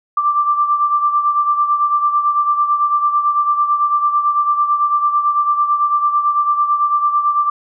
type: beating tone pair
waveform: sine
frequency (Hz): 1176 / 1185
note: D6 / D6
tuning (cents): +2 / +15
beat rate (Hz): 9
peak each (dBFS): -13 / -20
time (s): 0.17-7.5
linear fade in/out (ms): 5
effects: none